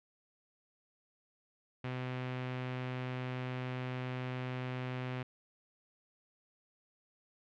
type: tone with low-pass filter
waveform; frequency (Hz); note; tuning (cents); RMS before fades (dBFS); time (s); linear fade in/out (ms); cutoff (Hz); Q
sawtooth; 127.1; C3; -50; -39; 1.84-5.23; 5; 2600; 1.7
effects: none